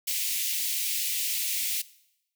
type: high-pass noise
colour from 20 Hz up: white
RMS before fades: -29 dBFS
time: 0.07-1.82 s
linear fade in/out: 10 ms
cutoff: 2100 Hz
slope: 48 dB/octave
effects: noise-tail reverb RT60 0.8 s tail -19 dB re dry